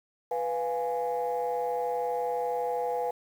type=chord; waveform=sine; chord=F diminished; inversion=second; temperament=equal; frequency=493.9 / 698.5 / 830.6 Hz; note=Cb5 / F5 / Ab5; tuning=0 / 0 / 0 cents; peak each=-29 / -33 / -31 dBFS; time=0.31-3.11 s; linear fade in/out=5 ms; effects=tanh soft clip ceiling -21 dBFS + 9-bit